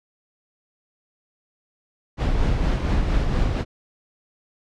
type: noise with tremolo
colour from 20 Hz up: brown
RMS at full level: -19 dBFS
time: 2.17-3.65 s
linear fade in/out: 50 ms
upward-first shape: sine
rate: 4.3 Hz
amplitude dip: 35%
effects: low-pass 5000 Hz 12 dB/octave